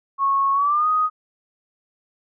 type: tone with pitch glide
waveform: sine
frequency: 1099 to 1247.9 Hz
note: C#6 to D#6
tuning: -15 to +5 cents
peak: -16 dBFS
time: 0.18-1.1 s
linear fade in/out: 50 ms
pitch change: +220 cents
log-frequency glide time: 0.53-0.88 s
effects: none